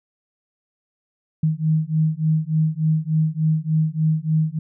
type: beating tone pair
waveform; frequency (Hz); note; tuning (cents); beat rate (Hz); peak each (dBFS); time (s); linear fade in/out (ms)
sine; 155.56 / 158.96; D#3 / D#3; 0 / +37; 3.4; -20; 1.43-4.59; 5
effects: none